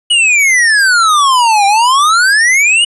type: exponential two-way sweep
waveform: square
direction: down then up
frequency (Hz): 2956 to 784 to 2956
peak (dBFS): -7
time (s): 0.1-2.85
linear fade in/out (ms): 10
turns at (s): 1.66
effects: resampled to 24000 Hz